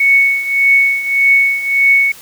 sine tone with tremolo, 2217 Hz, C#7, in tune, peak -5 dBFS, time 0-2.12 s, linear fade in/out 5 ms, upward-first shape triangle, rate 1.7 Hz, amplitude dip 80%, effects white hiss -37 dBFS RMS until 2.21 s

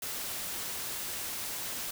white noise, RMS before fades -37 dBFS, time 0.02-1.91 s, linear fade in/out 5 ms, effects none

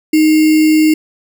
sine tone with sample-and-hold, 311.1 Hz, D#4, in tune, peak -6 dBFS, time 0.13-0.94 s, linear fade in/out 5 ms, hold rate 2450 Hz, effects none

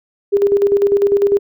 sine tone with tremolo, 402.5 Hz, G4, 46 cents sharp, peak -8 dBFS, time 0.32-1.39 s, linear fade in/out 20 ms, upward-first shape square, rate 10 Hz, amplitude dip 55%, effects none

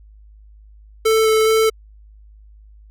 square tone with vibrato, 440 Hz, A4, in tune, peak -13 dBFS, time 1.05-1.7 s, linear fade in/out 10 ms, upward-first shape square, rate 2.4 Hz, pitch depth 8 cents each way, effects added 52 Hz sine -42 dBFS peak until 2.9 s

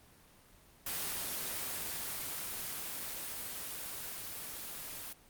white noise with level ramp, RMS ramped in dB -37 to -44 dBFS, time 0.86-5.13 s, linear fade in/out 5 ms, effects pink hiss -61 dBFS RMS until 5.29 s + Opus 24 kbps

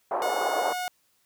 pink band-pass noise, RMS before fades -28 dBFS, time 0.11-0.73 s, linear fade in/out 2 ms, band 500 to 1000 Hz, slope 24 dB/octave
sawtooth tone, 726 Hz, F#5, 33 cents flat, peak -25 dBFS, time 0.22-0.88 s, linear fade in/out 0 ms
effects white hiss -68 dBFS RMS until 1.25 s

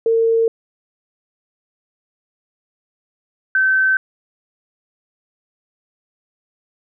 sine tone pair in turn, 454.9 / 1539 Hz, A#4 / G6, -42 / -32 cents, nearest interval octave + major sixth, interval 2110 cents, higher second, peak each -12 dBFS, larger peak neither, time 0.06-0.48 / 3.55-3.97 s, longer neither, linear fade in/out 2 ms, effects none

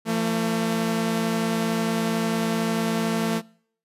sawtooth tone pair together, 171.08 / 224.4 Hz, F3 / A3, -35 / +34 cents, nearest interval perfect fourth, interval 469 cents, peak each -24 / -19 dBFS, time 0.05-3.42 s, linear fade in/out 50 ms, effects noise-tail reverb RT60 0.6 s tail -24 dB re dry + resampled to 32000 Hz

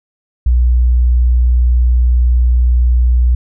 sine tone, 60.9 Hz, B1, 24 cents flat, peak -7 dBFS, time 0.46-3.35 s, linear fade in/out 5 ms, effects none

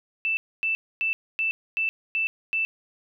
sine tone bursts, 2652 Hz, E7, 10 cents sharp, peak -22 dBFS, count 7, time 0.25-2.65 s, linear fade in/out 0 ms, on 120 ms, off 260 ms, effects none

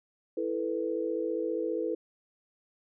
sine chord, E suspended fourth, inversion none, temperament just, 329.6 / 439.5 / 494.4 Hz, E4 / A4 / B4, 0 / -2 / +2 cents, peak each -33 dBFS, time 0.37-1.95 s, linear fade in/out 5 ms, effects none

